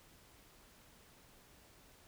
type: silence
effects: pink hiss -63 dBFS RMS until 2.07 s